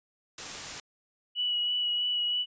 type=noise; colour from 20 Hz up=white; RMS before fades=-38 dBFS; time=0.38-0.8 s; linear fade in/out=2 ms
type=tone with vibrato; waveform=sine; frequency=2935 Hz; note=F#7; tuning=15 cents flat; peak=-26 dBFS; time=1.35-2.46 s; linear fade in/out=50 ms; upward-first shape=sine; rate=3.1 Hz; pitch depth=15 cents each way
effects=resampled to 16000 Hz